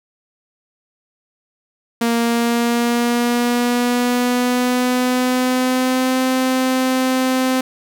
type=tone with pitch glide; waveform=sawtooth; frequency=233.1 to 258.6 Hz; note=A#3 to C4; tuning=0 to -20 cents; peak=-11 dBFS; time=2.01-7.61 s; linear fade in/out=5 ms; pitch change=+180 cents; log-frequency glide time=2.16-6.21 s; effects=none